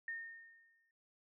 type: tone with exponential decay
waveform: sine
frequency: 1831 Hz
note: A#6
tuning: 32 cents flat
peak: -38 dBFS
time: 0.08-0.91 s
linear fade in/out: 2 ms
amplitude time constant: 180 ms
effects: none